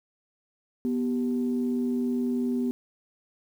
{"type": "tone pair together", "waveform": "sine", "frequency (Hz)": [245.9, 390.3], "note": ["B3", "G4"], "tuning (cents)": [-7, -8], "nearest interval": "minor sixth", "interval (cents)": 799, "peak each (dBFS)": [-24, -32], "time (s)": [0.85, 2.71], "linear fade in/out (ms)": 0, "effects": ["tanh soft clip ceiling -17 dBFS", "9-bit"]}